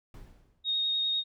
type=noise with exponential decay; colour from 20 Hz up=brown; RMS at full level=-44 dBFS; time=0.14-0.83 s; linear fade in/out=2 ms; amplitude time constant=150 ms
type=tone with vibrato; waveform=sine; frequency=3729 Hz; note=A#7; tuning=in tune; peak=-26 dBFS; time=0.64-1.24 s; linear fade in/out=50 ms; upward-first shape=triangle; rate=10 Hz; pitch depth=15 cents each way
effects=none